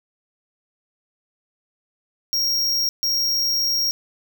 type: tone bursts at uneven times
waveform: square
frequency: 5588 Hz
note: F8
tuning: in tune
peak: -19 dBFS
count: 2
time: 2.33-2.89 / 3.03-3.91 s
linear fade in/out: 0 ms
effects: none